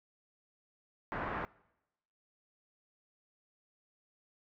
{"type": "low-pass noise", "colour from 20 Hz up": "white", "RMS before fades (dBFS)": -38, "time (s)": [1.12, 1.45], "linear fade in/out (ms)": 0, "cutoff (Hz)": 1600, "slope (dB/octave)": 24, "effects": ["noise-tail reverb RT60 0.9 s tail -23 dB re dry"]}